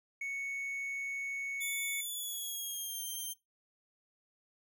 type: tone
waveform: triangle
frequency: 2217 Hz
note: C#7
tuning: in tune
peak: -34 dBFS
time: 0.21-2.01 s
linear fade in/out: 5 ms
type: tone with pitch glide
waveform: 5% pulse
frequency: 3497 to 3152 Hz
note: A7 to G7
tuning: -11 to +9 cents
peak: -30 dBFS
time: 1.6-3.34 s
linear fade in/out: 20 ms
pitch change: -180 cents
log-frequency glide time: 1.99-3.04 s
effects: noise-tail reverb RT60 0.2 s tail -21 dB re dry